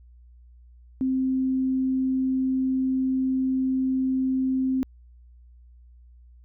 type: tone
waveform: sine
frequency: 261.6 Hz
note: C4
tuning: in tune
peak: -21 dBFS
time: 1.01-4.83 s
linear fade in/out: 0 ms
effects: added 60 Hz sine -48 dBFS peak until 6.44 s